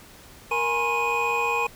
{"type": "tone cluster", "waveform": "triangle", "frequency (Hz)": [468.7, 836, 975, 1070, 2486], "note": ["A#4", "G#5", "B5", "C6", "D#7"], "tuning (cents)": [9, 11, -23, 38, -2], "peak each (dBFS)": [-27, -27, -29, -27, -24], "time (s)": [0.51, 1.67], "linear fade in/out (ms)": 5, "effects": ["pink hiss -48 dBFS RMS until 1.75 s"]}